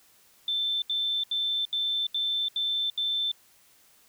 sine tone bursts, 3544 Hz, A7, 12 cents sharp, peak -25 dBFS, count 7, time 0.48-3.316 s, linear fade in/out 2 ms, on 340 ms, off 76 ms, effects white hiss -60 dBFS RMS until 4.08 s

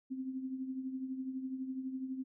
sine tone with tremolo, 261.6 Hz, C4, in tune, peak -34 dBFS, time 0.1-2.24 s, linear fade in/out 20 ms, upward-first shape triangle, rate 12 Hz, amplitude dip 65%, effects none

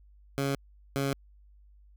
15% pulse tone pair in turn, 138.59 / 138.09 Hz, C#3 / C#3, 0 / -6 cents, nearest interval unison, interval 6 cents, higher first, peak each -21 dBFS, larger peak neither, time 0.38-0.55 / 0.96-1.13 s, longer neither, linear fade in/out 0 ms, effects added 50 Hz sine -54 dBFS peak until 1.96 s

